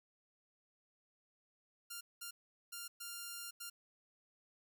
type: tone bursts at uneven times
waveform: 5% pulse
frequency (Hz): 1396.9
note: F6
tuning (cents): 0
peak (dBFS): -33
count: 5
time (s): 1.9-2.01 / 2.21-2.31 / 2.72-2.88 / 3-3.51 / 3.6-3.7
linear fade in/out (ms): 10
effects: none